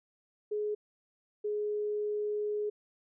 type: tone pair in turn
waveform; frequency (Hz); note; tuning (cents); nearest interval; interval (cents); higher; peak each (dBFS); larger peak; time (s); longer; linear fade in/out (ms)
sine; 420.3 / 418.7; G#4 / G#4; +21 / +14; unison; 7; first; -30 / -30; neither; 0.51-0.75 / 1.44-2.7; second; 10
effects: none